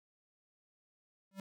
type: tone with exponential growth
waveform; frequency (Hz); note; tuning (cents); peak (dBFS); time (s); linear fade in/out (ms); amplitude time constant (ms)
square; 193.8; G3; -20; -39; 1.31-1.4; 2; 19
effects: none